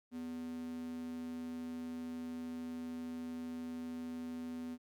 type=tone with high-pass filter; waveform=square; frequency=82.41 Hz; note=E2; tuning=in tune; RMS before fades=-43 dBFS; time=0.11-4.78 s; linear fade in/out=50 ms; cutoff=230 Hz; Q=6.9; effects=none